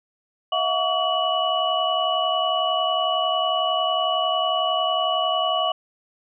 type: tone cluster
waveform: sine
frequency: 649 / 720 / 1135 / 2944 Hz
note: E5 / F#5 / C#6 / F#7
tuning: -27 / -47 / +41 / -9 cents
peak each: -25 dBFS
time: 0.52-5.72 s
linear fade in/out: 5 ms
effects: none